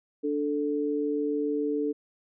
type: tone pair together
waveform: sine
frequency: 293.1 / 440 Hz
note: D4 / A4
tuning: -3 / 0 cents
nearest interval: perfect fifth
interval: 703 cents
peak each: -28 dBFS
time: 0.23-1.93 s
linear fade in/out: 20 ms
effects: none